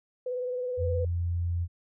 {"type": "tone with vibrato", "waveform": "sine", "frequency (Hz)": 499.5, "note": "B4", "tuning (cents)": 20, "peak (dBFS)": -29, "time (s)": [0.26, 1.05], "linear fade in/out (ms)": 5, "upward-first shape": "sine", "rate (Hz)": 19, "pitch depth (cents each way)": 31}
{"type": "tone", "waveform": "sine", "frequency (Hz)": 86.3, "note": "F2", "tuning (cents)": -20, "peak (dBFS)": -26, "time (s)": [0.77, 1.68], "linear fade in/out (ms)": 50}
{"effects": []}